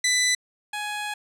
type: tone pair in turn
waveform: 15% pulse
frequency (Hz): 1994 / 836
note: B6 / G#5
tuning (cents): +16 / +11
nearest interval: octave + minor third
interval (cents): 1505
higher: first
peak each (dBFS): -13 / -22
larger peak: first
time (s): 0.04-0.35 / 0.73-1.14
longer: second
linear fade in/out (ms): 5
effects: low-pass 11000 Hz 12 dB/octave